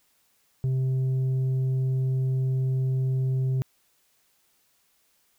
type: tone with tanh clipping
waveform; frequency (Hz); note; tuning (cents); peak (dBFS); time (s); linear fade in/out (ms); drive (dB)
sine; 130.81; C3; 0; -23; 0.64-3.62; 0; 4
effects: white hiss -67 dBFS RMS until 5.38 s